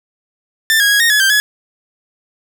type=tone with pitch steps; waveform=sawtooth; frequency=1779 / 1646 / 1657 / 1853 / 1699 / 1572 / 1691 Hz; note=A6 / G#6 / G#6 / A#6 / G#6 / G6 / G#6; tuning=+19 / -16 / -4 / -11 / +39 / +4 / +31 cents; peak=-6 dBFS; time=0.7-1.4 s; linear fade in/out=0 ms; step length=100 ms; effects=none